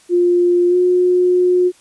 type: tone with pitch glide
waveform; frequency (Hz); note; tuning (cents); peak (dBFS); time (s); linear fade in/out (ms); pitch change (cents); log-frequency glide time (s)
sine; 352 to 360.6; F4 to F#4; +14 to -45; -10; 0.09-1.72; 50; +41; 0.69-0.76
effects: white hiss -50 dBFS RMS until 1.8 s + resampled to 24000 Hz